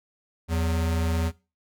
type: tone pair together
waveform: square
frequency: 82.47 / 185 Hz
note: E2 / F#3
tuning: +1 / 0 cents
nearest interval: octave + major second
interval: 1399 cents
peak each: -24 / -33 dBFS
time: 0.48-1.32 s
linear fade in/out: 50 ms
effects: noise-tail reverb RT60 0.3 s tail -21 dB re dry